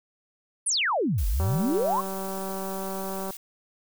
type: exponential two-way sweep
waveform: sine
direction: down then up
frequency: 10548 to 43 to 1159 Hz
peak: -22 dBFS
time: 0.66-2.01 s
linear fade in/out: 10 ms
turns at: 1.27 s
type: noise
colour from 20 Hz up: blue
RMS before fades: -40 dBFS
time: 1.18-3.37 s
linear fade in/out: 2 ms
type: click train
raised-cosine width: 1 ms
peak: -21 dBFS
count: 367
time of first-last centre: 1.4-3.306 s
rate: 192 Hz
effects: none